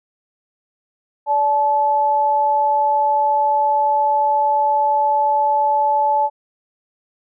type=tone pair together; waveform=sine; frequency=579 / 865.7 Hz; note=D5 / A5; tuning=-25 / -28 cents; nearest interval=perfect fifth; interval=697 cents; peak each=-22 / -14 dBFS; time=1.26-6.3 s; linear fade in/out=50 ms; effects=none